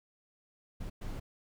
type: noise bursts at uneven times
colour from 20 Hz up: brown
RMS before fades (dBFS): -39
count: 2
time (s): 0.8-0.9 / 1.01-1.2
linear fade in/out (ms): 10
effects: none